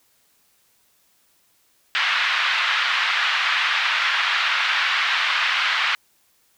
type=band-pass noise; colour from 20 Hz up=pink; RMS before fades=-21 dBFS; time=1.95-5.95 s; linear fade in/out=0 ms; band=1200 to 3600 Hz; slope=24 dB/octave; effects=white hiss -62 dBFS RMS until 6.57 s